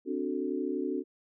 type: chord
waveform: sine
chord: D dominant seventh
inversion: third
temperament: equal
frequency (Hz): 261.6 / 293.7 / 370 / 440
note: C4 / D4 / F#4 / A4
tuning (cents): 0 / 0 / 0 / 0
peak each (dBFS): -35 / -34 / -34 / -38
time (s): 0.05-1.04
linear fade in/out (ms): 50
effects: none